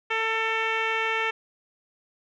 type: tone with low-pass filter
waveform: 10% pulse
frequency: 446.5 Hz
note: A4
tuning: 25 cents sharp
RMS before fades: -26 dBFS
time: 0.1-1.31 s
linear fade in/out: 10 ms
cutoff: 2600 Hz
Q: 2
effects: none